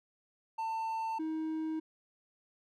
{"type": "tone pair in turn", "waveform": "triangle", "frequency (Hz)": [895, 316.4], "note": ["A5", "D#4"], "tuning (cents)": [29, 29], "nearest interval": "octave + tritone", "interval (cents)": 1800, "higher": "first", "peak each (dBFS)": [-31, -31], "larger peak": "neither", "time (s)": [[0.58, 1.19], [1.19, 1.8]], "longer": "neither", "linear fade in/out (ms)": 10, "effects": []}